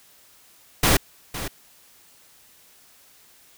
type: noise with echo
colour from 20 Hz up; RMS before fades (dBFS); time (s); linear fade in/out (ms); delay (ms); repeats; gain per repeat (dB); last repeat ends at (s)
pink; -17; 0.83-0.97; 5; 510; 1; -13; 1.48
effects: white hiss -54 dBFS RMS until 3.57 s